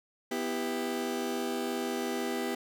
30% pulse chord, E minor, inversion second, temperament just, 247.2 / 329.6 / 395.6 Hz, B3 / E4 / G4, +2 / 0 / +16 cents, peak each -32 / -35 / -32 dBFS, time 0.31-2.55 s, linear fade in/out 5 ms, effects none

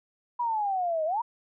sine exponential two-way sweep, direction down then up, 982 to 613 to 982 Hz, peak -25 dBFS, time 0.39-1.22 s, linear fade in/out 10 ms, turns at 1.05 s, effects none

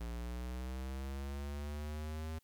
square linear sweep, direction up, 57.3 to 80.1 Hz, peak -40 dBFS, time 0-2.39 s, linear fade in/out 10 ms, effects white hiss -75 dBFS RMS until 2.43 s

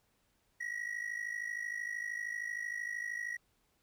triangle ring-modulated tone, 1915 Hz, A#6, 46 cents sharp, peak -32 dBFS, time 0.6-3.37 s, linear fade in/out 10 ms, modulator 26.5 Hz, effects pink hiss -75 dBFS RMS until 3.82 s

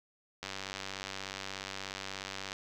click train, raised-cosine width 0.2 ms, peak -21 dBFS, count 204, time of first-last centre 0.43-2.529 s, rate 96.7 Hz, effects none

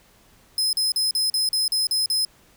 sawtooth tone bursts, 5100 Hz, D#8, 42 cents sharp, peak -17 dBFS, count 9, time 0.58-2.25 s, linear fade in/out 2 ms, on 150 ms, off 40 ms, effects pink hiss -56 dBFS RMS until 2.56 s

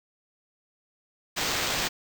blue noise with sample-and-hold, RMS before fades -28 dBFS, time 1.36-1.89 s, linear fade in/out 20 ms, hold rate 11025 Hz, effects none

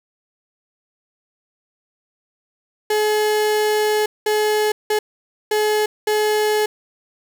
35% pulse tone bursts at uneven times, 425.2 Hz, G#4, 41 cents sharp, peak -14 dBFS, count 5, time 2.9-4.06 / 4.26-4.72 / 4.9-4.99 / 5.51-5.86 / 6.07-6.66 s, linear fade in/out 5 ms, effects 7-bit

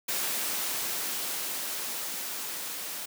white noise with level ramp, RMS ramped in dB -30 to -37 dBFS, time 0.08-3.06 s, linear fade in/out 10 ms, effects high-pass 200 Hz 12 dB/octave

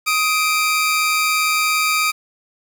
sawtooth tone pair together, 1253 / 2349 Hz, D#6 / D7, +12 / 0 cents, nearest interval major seventh, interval 1088 cents, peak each -15 dBFS, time 0.06-2.12 s, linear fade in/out 20 ms, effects 7-bit

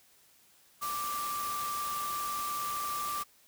sine tone in noise, 1174.7 Hz, D6, in tune, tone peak -33 dBFS, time 0.81-3.24 s, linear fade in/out 20 ms, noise white, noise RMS -40 dBFS, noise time 0.81-3.24 s, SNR +4 dB, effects white hiss -63 dBFS RMS until 3.47 s

